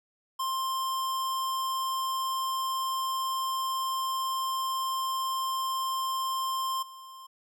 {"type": "tone with level steps", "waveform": "square", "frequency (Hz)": 1053, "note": "C6", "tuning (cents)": 11, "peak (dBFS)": [-29, -45], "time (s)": [0.39, 7.27], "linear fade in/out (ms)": 10, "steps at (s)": 6.82, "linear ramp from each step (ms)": 10, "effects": []}